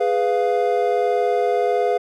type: chord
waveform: triangle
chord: F diminished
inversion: first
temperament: equal with one note detuned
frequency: 415.3 / 496.7 / 698.5 Hz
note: Ab4 / Cb5 / F5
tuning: 0 / +10 / 0 cents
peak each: -19 dBFS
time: 0-1.98 s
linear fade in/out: 10 ms
effects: none